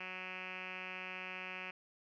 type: tone with low-pass filter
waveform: 5% pulse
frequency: 185 Hz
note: F#3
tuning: in tune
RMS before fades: -45 dBFS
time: 0-1.71 s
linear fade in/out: 5 ms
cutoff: 2600 Hz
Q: 6.8
effects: none